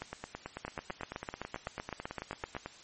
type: two click trains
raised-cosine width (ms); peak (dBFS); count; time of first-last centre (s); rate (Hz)
0.5; -23 / -21; 25 / 16; 0.02-2.66 / 0.65-2.566; 9.09 / 7.83
effects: white hiss -54 dBFS RMS until 2.83 s + MP3 32 kbps